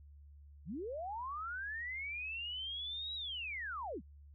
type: linear two-way sweep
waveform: sine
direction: up then down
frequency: 122.6 to 3900 to 122.6 Hz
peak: -39 dBFS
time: 0.65-4.02 s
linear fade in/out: 50 ms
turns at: 3.15 s
effects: added 72 Hz sine -54 dBFS peak until 4.34 s